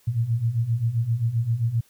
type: beating tone pair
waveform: sine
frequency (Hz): 111.3 / 118.9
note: A2 / A#2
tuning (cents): +20 / +35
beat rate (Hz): 7.6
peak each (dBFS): -26 / -22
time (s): 0.07-1.81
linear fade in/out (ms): 10
effects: white hiss -60 dBFS RMS until 1.89 s